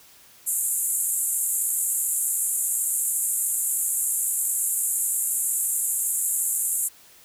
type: band-pass noise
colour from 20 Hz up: pink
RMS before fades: -25 dBFS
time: 0.46-6.89 s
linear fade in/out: 20 ms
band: 7200 to 13000 Hz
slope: 96 dB/octave
effects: white hiss -52 dBFS RMS until 7.24 s